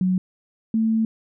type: tone pair in turn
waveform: sine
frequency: 184.7 / 222.6 Hz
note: F#3 / A3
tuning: -3 / +20 cents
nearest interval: minor third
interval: 323 cents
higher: second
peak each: -17 dBFS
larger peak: neither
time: 0.01-0.18 / 0.74-1.05 s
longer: second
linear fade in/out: 2 ms
effects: none